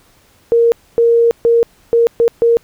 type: tone bursts at uneven times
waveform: sine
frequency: 466.2 Hz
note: A#4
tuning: in tune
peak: -7 dBFS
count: 6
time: 0.52-0.72 / 0.98-1.31 / 1.45-1.63 / 1.93-2.07 / 2.2-2.28 / 2.42-2.57 s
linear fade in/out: 0 ms
effects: pink hiss -51 dBFS RMS until 2.63 s